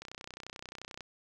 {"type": "click train", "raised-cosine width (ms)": 0.2, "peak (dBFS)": -26, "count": 32, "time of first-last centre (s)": [0.02, 1.007], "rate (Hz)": 31.4, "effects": []}